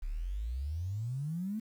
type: exponential sweep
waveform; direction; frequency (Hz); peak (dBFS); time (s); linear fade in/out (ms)
sine; up; 33.2 to 225.8; -33; 0.02-1.6; 10
effects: 10-bit